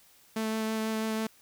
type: tone with vibrato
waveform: sawtooth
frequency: 220 Hz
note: A3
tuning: in tune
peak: -25 dBFS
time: 0.36-1.27 s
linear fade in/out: 5 ms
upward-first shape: sine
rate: 6.1 Hz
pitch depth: 10 cents each way
effects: white hiss -60 dBFS RMS until 1.41 s